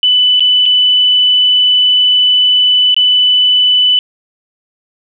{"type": "tone with dropouts", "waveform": "sine", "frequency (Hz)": 2991, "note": "F#7", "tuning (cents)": 18, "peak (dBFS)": -6, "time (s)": [0.03, 3.99], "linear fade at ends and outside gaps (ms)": 1, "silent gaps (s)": [[0.396, 0.405], [0.656, 0.661], [2.944, 2.965]], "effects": []}